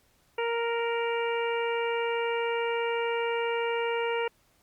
harmonic tone, 466.2 Hz, A#4, in tune, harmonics 1 / 2 / 3 / 4 / 5 / 6, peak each -28 / -33 / -38 / -40 / -37 / -39 dBFS, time 0.38-4.28 s, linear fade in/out 5 ms, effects pink hiss -66 dBFS RMS until 4.62 s + Opus 48 kbps

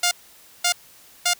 5% pulse tone bursts, 706 Hz, F5, 19 cents sharp, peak -6 dBFS, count 3, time 0.03-1.336 s, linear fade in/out 5 ms, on 82 ms, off 530 ms, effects white hiss -50 dBFS RMS until 1.39 s

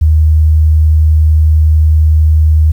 sine tone with vibrato, 77.78 Hz, D#2, in tune, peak -4 dBFS, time 0.01-2.72 s, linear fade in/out 10 ms, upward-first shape triangle, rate 11 Hz, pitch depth 8 cents each way, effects 7-bit

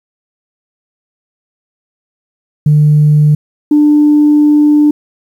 sine tone pair in turn, 150 / 297.2 Hz, D3 / D4, +37 / +21 cents, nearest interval octave, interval 1184 cents, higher second, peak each -3 dBFS, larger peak neither, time 2.66-3.35 / 3.71-4.91 s, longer second, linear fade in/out 5 ms, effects tanh soft clip ceiling 0 dBFS + 7-bit

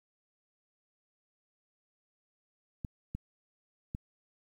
clicks, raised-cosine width 5 ms, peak -24 dBFS, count 3, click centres 2.848 / 3.15 / 3.949 s, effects 10-bit

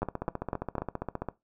two click trains, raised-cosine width 1 ms, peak -18 / -15 dBFS, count 20 / 4, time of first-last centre 0.02-1.287 / 0.03-0.782 s, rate 15 / 3.99 Hz, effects noise-tail reverb RT60 0.2 s tail -19 dB re dry

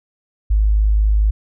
sine tone, 52.3 Hz, G#1, 13 cents sharp, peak -11 dBFS, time 0.5-1.31 s, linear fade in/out 10 ms, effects none

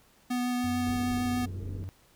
square tone with vibrato, 246.9 Hz, B3, in tune, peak -28 dBFS, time 0.3-1.46 s, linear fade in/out 10 ms, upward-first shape triangle, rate 6.7 Hz, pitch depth 10 cents each way
triangle tone, 93.4 Hz, F#2, 17 cents sharp, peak -33 dBFS, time 0.64-1.89 s, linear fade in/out 0 ms
pink low-pass noise, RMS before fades -42 dBFS, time 0.87-1.84 s, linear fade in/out 0 ms, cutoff 460 Hz, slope 48 dB/octave
effects pink hiss -62 dBFS RMS until 2.15 s

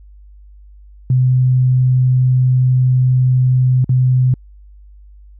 sine tone with dropouts, 127.7 Hz, C3, 42 cents flat, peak -9 dBFS, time 1.1-4.34 s, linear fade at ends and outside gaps 2 ms, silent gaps 3.844-3.893 s, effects added 50 Hz sine -38 dBFS peak until 5.39 s

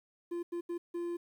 triangle tone bursts at uneven times, 345.2 Hz, F4, 20 cents flat, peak -32 dBFS, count 4, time 0.31-0.43 / 0.52-0.61 / 0.69-0.78 / 0.94-1.17 s, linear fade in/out 10 ms, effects 11-bit

